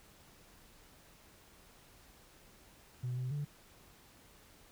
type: tone with pitch steps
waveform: sine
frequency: 124.5 / 127.4 / 145.6 Hz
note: B2 / C3 / D3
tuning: +14 / -46 / -15 cents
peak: -33 dBFS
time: 3.03-3.45 s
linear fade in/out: 10 ms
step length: 140 ms
effects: tanh soft clip ceiling -32 dBFS + pink hiss -61 dBFS RMS until 4.71 s